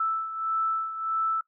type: beating tone pair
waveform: sine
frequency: 1318.5 / 1320.1 Hz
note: E6 / E6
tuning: 0 / +2 cents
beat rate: 1.6 Hz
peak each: -26 / -32 dBFS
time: 0-1.41 s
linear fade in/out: 5 ms
effects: noise-tail reverb RT60 0.1 s tail -18 dB re dry